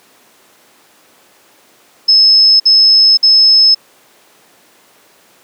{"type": "tone bursts", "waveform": "sine", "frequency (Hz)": 5200, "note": "E8", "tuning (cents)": -24, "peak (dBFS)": -4, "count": 3, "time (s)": [2.08, 3.748], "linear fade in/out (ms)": 10, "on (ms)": 520, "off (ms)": 54, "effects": ["pink hiss -47 dBFS RMS until 5.43 s", "high-pass 300 Hz 12 dB/octave"]}